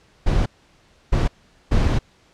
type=noise bursts at uneven times; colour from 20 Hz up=brown; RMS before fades=-17 dBFS; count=3; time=0.26-0.46 / 1.12-1.28 / 1.71-1.99 s; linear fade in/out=10 ms; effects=pink hiss -56 dBFS RMS until 2.33 s + low-pass 6000 Hz 12 dB/octave